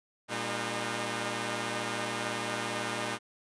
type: tone cluster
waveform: 5% pulse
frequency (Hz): 117.7 / 202.2 / 305.3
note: A#2 / G#3 / D#4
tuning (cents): +17 / -46 / -33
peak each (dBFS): -25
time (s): 0.28-3.19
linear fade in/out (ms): 50
effects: resampled to 22050 Hz